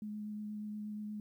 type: tone with vibrato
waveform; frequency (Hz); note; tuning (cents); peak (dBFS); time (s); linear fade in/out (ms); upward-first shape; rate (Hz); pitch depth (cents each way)
sine; 210.8; G#3; +26; -39; 0.02-1.2; 2; triangle; 8.4; 14
effects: 12-bit